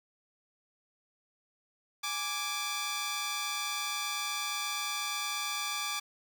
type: tone pair together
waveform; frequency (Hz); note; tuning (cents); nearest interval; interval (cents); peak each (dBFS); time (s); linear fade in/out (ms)
10% pulse; 830 / 1171.7; G#5 / D6; -1 / -4; tritone; 597; -31 / -25; 2.03-6; 10
effects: none